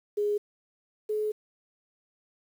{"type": "tone pair in turn", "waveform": "sine", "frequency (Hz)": [414.2, 426.1], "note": ["G#4", "G#4"], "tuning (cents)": [-5, 44], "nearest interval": "unison", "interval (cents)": 49, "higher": "second", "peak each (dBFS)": [-24, -26], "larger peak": "first", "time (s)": [[0.17, 0.38], [1.09, 1.32]], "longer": "second", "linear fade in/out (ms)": 10, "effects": ["9-bit"]}